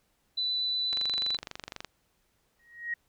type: tone with vibrato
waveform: sine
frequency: 3985 Hz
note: B7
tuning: 15 cents sharp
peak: -27 dBFS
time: 0.37-1.37 s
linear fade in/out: 10 ms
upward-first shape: triangle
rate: 8.3 Hz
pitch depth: 8 cents each way
type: click train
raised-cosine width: 0.2 ms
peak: -20 dBFS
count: 23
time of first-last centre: 0.93-1.847 s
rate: 24 Hz
type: tone with exponential growth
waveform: sine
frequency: 1886 Hz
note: A#6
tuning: 20 cents sharp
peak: -27 dBFS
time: 2.59-2.94 s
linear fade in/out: 5 ms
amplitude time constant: 76 ms
effects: pink hiss -72 dBFS RMS until 3.08 s